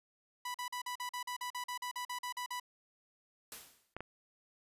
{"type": "tone bursts", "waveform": "sawtooth", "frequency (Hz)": 987.8, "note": "B5", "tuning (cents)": 0, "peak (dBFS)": -34, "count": 16, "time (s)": [0.45, 2.599], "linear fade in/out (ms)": 5, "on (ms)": 94, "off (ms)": 43}
{"type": "noise with exponential decay", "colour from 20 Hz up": "white", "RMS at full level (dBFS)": -44, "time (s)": [3.52, 3.94], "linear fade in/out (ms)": 1, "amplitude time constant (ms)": 91}
{"type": "clicks", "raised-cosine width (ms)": 0.5, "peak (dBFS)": -27, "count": 2, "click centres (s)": [3.966, 4.006]}
{"effects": ["resampled to 32000 Hz"]}